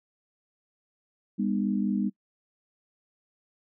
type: tone cluster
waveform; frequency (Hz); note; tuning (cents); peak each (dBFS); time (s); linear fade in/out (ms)
sine; 200.8 / 245.8 / 304.3; G3 / B3 / D#4; +42 / -8 / -38; -26 / -30 / -32; 1.38-2.1; 20
effects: noise-tail reverb RT60 0.1 s tail -25 dB re dry